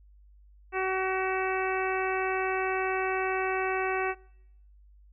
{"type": "harmonic tone", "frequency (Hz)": 377.8, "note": "F#4", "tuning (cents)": 36, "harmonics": [1, 2, 3, 4, 5, 6, 7], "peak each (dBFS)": [-30, -33, -35, -36, -37, -38, -38], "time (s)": [0.72, 4.15], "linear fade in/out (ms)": 50, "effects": ["noise-tail reverb RT60 0.8 s tail -25 dB re dry", "added 50 Hz sine -53 dBFS peak until 5.12 s"]}